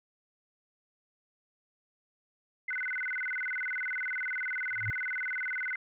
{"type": "tone with vibrato", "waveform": "sine", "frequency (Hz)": 1760, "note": "A6", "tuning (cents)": 0, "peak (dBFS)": -31, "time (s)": [2.68, 5.76], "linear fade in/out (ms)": 5, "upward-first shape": "square", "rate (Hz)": 20, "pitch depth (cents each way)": 280}
{"type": "tone with exponential growth", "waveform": "sine", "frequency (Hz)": 107.1, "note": "A2", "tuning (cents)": -46, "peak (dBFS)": -28, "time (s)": [4.7, 4.9], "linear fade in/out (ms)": 0, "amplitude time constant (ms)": 42}
{"effects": []}